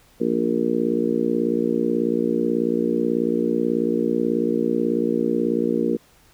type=harmonic tone with a mistuned harmonic; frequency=58.27 Hz; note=A#1; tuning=in tune; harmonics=3 / 4 / 5 / 6 / 7 / 8; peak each=-32 / -24 / -25 / -25 / -27 / -25 dBFS; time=0.2-5.97 s; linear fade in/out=10 ms; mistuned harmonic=3; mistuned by=-20 cents; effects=pink hiss -55 dBFS RMS until 6.33 s